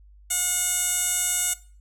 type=tone with band-pass filter; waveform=15% pulse; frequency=722 Hz; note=F#5; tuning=43 cents flat; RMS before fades=-25 dBFS; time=0.3-1.54 s; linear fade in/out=10 ms; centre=8900 Hz; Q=3.4; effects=noise-tail reverb RT60 0.4 s tail -18 dB re dry + added 50 Hz sine -48 dBFS peak until 1.8 s